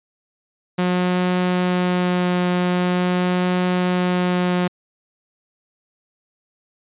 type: tone with vibrato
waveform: sawtooth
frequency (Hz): 180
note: F#3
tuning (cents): -47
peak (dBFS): -13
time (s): 0.78-4.68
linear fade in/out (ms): 10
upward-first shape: triangle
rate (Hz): 0.44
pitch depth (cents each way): 11
effects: resampled to 8000 Hz